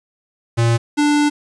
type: tone pair in turn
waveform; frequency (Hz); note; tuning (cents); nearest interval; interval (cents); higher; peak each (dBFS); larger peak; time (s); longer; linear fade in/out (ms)
square; 116.54 / 294.3; A#2 / D4; 0 / +4; octave + major third; 1604; second; -13; neither; 0.57-0.78 / 0.97-1.3; second; 20
effects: resampled to 22050 Hz + 7-bit